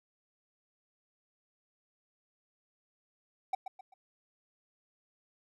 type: tone with echo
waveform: triangle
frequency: 762 Hz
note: G5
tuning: 49 cents flat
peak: -26 dBFS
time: 3.53-3.55 s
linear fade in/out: 5 ms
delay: 130 ms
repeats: 3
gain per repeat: -9 dB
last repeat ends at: 3.94 s
effects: none